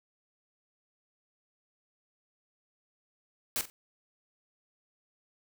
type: noise with echo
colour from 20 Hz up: white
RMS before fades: -31 dBFS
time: 3.56-3.61 s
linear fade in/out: 0 ms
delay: 45 ms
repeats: 2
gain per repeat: -13 dB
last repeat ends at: 3.7 s
effects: none